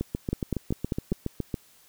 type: two click trains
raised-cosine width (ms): 3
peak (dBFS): -15 / -13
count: 12 / 5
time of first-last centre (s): 0.01-1.542 / 0.33-1.119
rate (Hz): 7.18 / 5.07
effects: white hiss -58 dBFS RMS until 1.88 s